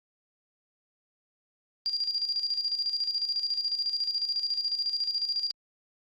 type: tone with tremolo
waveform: sine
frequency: 4777 Hz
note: D8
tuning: 29 cents sharp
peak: -25 dBFS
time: 1.86-5.51 s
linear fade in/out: 0 ms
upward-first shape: square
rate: 14 Hz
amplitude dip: 60%
effects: Opus 48 kbps